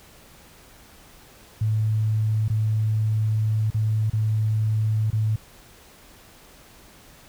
sine tone with dropouts, 108.7 Hz, A2, 21 cents flat, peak -19 dBFS, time 1.61-5.36 s, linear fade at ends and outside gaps 5 ms, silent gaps 2.482-2.499 / 3.704-3.744 / 4.1-4.132 / 5.104-5.129 s, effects pink hiss -50 dBFS RMS until 7.28 s

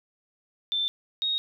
sine tone pair in turn, 3552 / 3748 Hz, A7 / A#7, +16 / +9 cents, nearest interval minor second, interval 93 cents, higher second, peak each -24 dBFS, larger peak neither, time 0.72-0.88 / 1.22-1.38 s, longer neither, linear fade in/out 0 ms, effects none

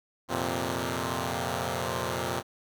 5% pulse chord, F suspended fourth, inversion none, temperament equal, 87.31 / 116.54 / 130.81 Hz, F2 / Bb2 / C3, 0 / 0 / 0 cents, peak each -22 dBFS, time 0.28-2.43 s, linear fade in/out 50 ms, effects none

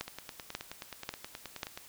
two click trains, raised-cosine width 0.2 ms, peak -23 / -17 dBFS, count 17 / 4, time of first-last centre 0.08-1.775 / 0.01-1.632 s, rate 9.44 / 1.85 Hz, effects white hiss -54 dBFS RMS until 1.88 s

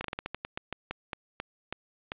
slowing click train, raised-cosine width 0.3 ms, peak -17 dBFS, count 15, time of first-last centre 0.01-2.119 s, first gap 33 ms, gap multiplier 1.21, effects resampled to 8000 Hz + 9-bit

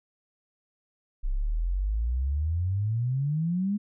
sine exponential sweep, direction up, 31.25 to 211 Hz, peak -24 dBFS, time 1.23-3.78 s, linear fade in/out 20 ms, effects none

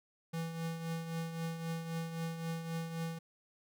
square tone with tremolo, 164.81 Hz, E3, in tune, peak -35 dBFS, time 0.33-3.19 s, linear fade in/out 10 ms, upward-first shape triangle, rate 3.8 Hz, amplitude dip 60%, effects none

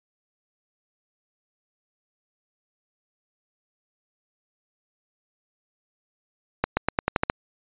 accelerating click train, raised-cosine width 0.5 ms, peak -5 dBFS, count 8, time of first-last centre 6.64-7.299 s, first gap 130 ms, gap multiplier 0.89, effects resampled to 8000 Hz

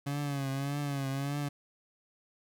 30% pulse tone with vibrato, 140 Hz, C#3, 18 cents sharp, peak -29 dBFS, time 0.06-1.49 s, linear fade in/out 10 ms, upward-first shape triangle, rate 1.7 Hz, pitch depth 75 cents each way, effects none

